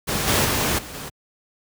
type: noise with level steps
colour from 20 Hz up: pink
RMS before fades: -23 / -18 / -21 / -36 / -33 dBFS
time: 0.07-1.1 s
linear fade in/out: 20 ms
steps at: 0.27 / 0.44 / 0.78 / 0.94 s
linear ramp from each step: 10 ms
effects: high-pass 60 Hz 12 dB/octave